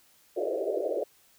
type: band-pass noise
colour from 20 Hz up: white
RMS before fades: -30 dBFS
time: 0.36-1.04 s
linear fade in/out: 10 ms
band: 330 to 660 Hz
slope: 96 dB/octave
effects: white hiss -62 dBFS RMS until 1.38 s